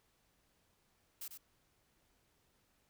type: noise with echo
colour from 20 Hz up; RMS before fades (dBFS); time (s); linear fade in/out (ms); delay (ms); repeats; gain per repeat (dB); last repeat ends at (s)
blue; -45; 1.21-1.28; 5; 96; 1; -6; 1.376
effects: pink hiss -75 dBFS RMS until 2.89 s